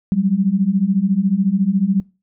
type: beating tone pair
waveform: sine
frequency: 185 / 199 Hz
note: F#3 / G3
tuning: 0 / +26 cents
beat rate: 14 Hz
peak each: -17 / -16 dBFS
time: 0.12-2 s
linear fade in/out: 0 ms
effects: noise-tail reverb RT60 0.3 s tail -23 dB re dry